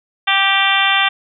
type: harmonic tone with a mistuned harmonic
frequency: 392 Hz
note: G4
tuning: in tune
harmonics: 2 / 3 / 4 / 5 / 6 / 7 / 8 / 9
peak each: -20 / -20 / -20 / -20 / -20 / -20 / -20 / -20 dBFS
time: 0.27-1.09 s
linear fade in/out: 10 ms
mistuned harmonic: 5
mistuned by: -15 cents
effects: none